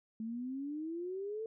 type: exponential sweep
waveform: sine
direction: up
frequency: 218 to 452 Hz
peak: -37 dBFS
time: 0.2-1.46 s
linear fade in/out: 2 ms
effects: none